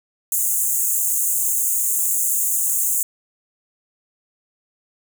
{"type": "high-pass noise", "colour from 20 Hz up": "pink", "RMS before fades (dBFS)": -20, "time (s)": [0.32, 3.03], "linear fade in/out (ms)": 2, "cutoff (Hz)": 6600, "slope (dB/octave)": 96, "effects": []}